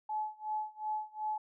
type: tone with tremolo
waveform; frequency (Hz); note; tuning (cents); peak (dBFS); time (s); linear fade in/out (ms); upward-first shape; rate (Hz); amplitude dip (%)
sine; 857; A5; -46; -31; 0.09-1.38; 5; sine; 2.7; 95
effects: none